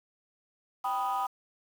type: chord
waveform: sine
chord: G augmented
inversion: none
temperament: equal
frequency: 784 / 987.8 / 1244.5 Hz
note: G5 / B5 / D#6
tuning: 0 / 0 / 0 cents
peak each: -30 / -31 / -32 dBFS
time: 0.84-1.27 s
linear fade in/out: 10 ms
effects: tanh soft clip ceiling -23 dBFS + 8-bit